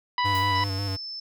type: harmonic tone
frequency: 987.8 Hz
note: B5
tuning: in tune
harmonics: 1 / 2 / 3 / 4 / 5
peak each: -23 / -29 / -33 / -35 / -37 dBFS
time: 0.18-0.64 s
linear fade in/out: 2 ms
type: tone with vibrato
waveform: square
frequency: 98 Hz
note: G2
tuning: in tune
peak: -28 dBFS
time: 0.24-0.97 s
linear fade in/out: 20 ms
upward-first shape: square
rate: 5.5 Hz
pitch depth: 35 cents each way
type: noise with exponential decay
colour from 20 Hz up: blue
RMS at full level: -36 dBFS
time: 0.35-0.6 s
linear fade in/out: 0 ms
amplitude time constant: 53 ms
type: tone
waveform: sine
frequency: 5274 Hz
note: E8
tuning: in tune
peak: -33 dBFS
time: 0.55-1.2 s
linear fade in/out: 5 ms
effects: none